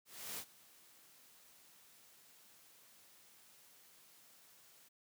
white noise with ADSR envelope, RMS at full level -43 dBFS, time 0.05-4.89 s, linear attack 330 ms, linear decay 67 ms, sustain -21 dB, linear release 14 ms, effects high-pass 100 Hz 12 dB/octave

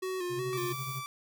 square tone with vibrato, 364.8 Hz, F#4, 24 cents flat, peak -33 dBFS, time 0.02-0.73 s, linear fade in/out 10 ms, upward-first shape square, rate 2.7 Hz, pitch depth 43 cents each way
triangle tone with tremolo, 132.3 Hz, C3, 20 cents sharp, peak -33 dBFS, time 0.29-1.04 s, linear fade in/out 50 ms, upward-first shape sine, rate 12 Hz, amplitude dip 70%
sawtooth tone, 1162 Hz, D6, 19 cents flat, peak -34 dBFS, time 0.53-1.06 s, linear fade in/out 0 ms
violet noise, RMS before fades -45 dBFS, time 0.57-0.99 s, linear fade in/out 5 ms
effects none

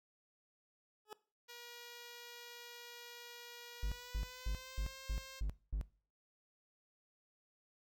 20% pulse tone with exponential growth, 425.8 Hz, G#4, 43 cents sharp, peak -38 dBFS, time 1.05-1.13 s, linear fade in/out 2 ms, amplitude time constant 16 ms
5% pulse tone with pitch glide, 478.4 to 530.8 Hz, A#4 to C5, +45 to +25 cents, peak -39 dBFS, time 1.48-5.41 s, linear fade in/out 20 ms, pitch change +180 cents, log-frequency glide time 3.79-4.9 s
triangle tone bursts, 50.7 Hz, G#1, 41 cents flat, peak -32 dBFS, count 7, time 3.83-5.812 s, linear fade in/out 0 ms, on 86 ms, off 230 ms
effects noise-tail reverb RT60 0.4 s tail -20 dB re dry

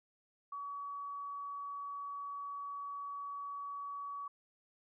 sine tone, 1134 Hz, C#6, 39 cents sharp, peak -40 dBFS, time 0.52-4.28 s, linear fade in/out 5 ms, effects none

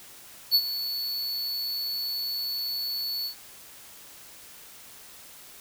square tone with ADSR envelope, 4435 Hz, C#8, in tune, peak -16 dBFS, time 0.51-3.35 s, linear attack 39 ms, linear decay 57 ms, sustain -13 dB, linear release 97 ms, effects white hiss -48 dBFS RMS until 5.6 s

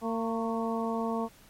harmonic tone with a mistuned harmonic, 227.8 Hz, A#3, 40 cents flat, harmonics 1 / 2 / 3 / 4 / 5, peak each -31 / -34 / -36 / -37 / -38 dBFS, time 0.01-1.29 s, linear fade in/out 50 ms, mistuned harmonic 5, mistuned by -47 cents, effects pink hiss -57 dBFS RMS until 1.49 s + MP3 64 kbps

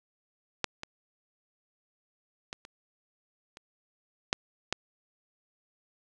clicks, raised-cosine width 0.2 ms, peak -9 / -20 / -20 / -28 / -28 / -7 / -10 dBFS, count 7, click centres 0.643 / 0.834 / 2.529 / 2.651 / 3.571 / 4.329 / 4.726 s, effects resampled to 22050 Hz + 8-bit

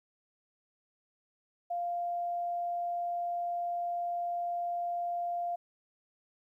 sine tone, 697 Hz, F5, 4 cents flat, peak -31 dBFS, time 1.7-5.56 s, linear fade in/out 10 ms, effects 12-bit

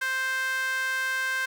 sawtooth tone with high-pass filter, 523.3 Hz, C5, in tune, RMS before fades -28 dBFS, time 0.01-1.46 s, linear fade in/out 10 ms, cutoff 1500 Hz, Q 4.7, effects none

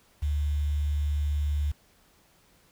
sine tone with quantisation, 73.42 Hz, D2, in tune, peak -24 dBFS, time 0.22-1.72 s, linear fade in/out 10 ms, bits 8, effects pink hiss -62 dBFS RMS until 2.71 s

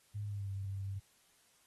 sine tone with pitch glide, 103.5 to 97.8 Hz, G#2 to G2, -5 to -4 cents, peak -37 dBFS, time 0.14-1 s, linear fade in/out 20 ms, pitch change -99 cents, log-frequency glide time 0.26-0.5 s, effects white hiss -69 dBFS RMS until 1.66 s + AAC 32 kbps

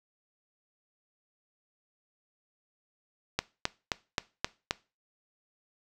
click train, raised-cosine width 0.2 ms, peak -9 dBFS, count 6, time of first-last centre 3.39-4.709 s, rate 3.79 Hz, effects noise-tail reverb RT60 0.3 s tail -20 dB re dry

